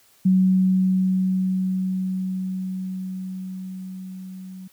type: tone with level ramp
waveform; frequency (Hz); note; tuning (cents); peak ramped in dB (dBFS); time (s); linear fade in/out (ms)
sine; 187; F#3; +19; -13 to -35; 0.25-4.68; 10
effects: white hiss -57 dBFS RMS until 4.72 s